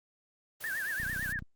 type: noise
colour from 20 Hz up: white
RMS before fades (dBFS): -44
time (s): 0.6-1.33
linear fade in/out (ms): 10
type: tone with vibrato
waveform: sine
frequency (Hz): 1683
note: G#6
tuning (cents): +23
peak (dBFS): -32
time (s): 0.64-1.39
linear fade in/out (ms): 0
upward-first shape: triangle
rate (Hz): 8.9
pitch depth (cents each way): 190
type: click train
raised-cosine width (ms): 5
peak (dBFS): -30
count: 14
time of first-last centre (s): 1-1.423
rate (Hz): 30.7
effects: Opus 24 kbps